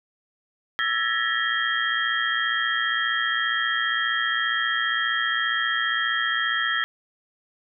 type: tone cluster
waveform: sine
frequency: 1328 / 1688 / 1810 / 1925 / 3222 Hz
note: E6 / G#6 / A6 / B6 / G7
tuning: +12 / +28 / +48 / -45 / +47 cents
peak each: -28 dBFS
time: 0.79-6.84 s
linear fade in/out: 0 ms
effects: none